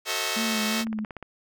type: chord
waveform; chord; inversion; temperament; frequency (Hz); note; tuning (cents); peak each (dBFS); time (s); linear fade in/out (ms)
5% pulse; F# diminished seventh; none; just; 370 / 444 / 532.8 / 639.4; F#4 / A4 / C5 / Eb5; 0 / +16 / +31 / +47; -23 / -20 / -23 / -19; 0.05-0.85; 50
type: tone with vibrato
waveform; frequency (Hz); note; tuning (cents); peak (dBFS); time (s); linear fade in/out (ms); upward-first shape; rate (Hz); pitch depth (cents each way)
sine; 220; A3; 0; -27; 0.36-1.05; 10; sine; 2.7; 48
type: click train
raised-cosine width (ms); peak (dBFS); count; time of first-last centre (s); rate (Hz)
0.5; -23; 8; 0.81-1.227; 16.8
effects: none